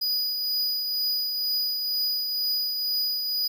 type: tone with tremolo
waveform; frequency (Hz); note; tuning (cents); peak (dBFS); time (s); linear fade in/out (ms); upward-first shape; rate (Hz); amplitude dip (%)
square; 4934; D#8; -15; -23; 0.01-3.48; 10; triangle; 2.1; 40
effects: 10-bit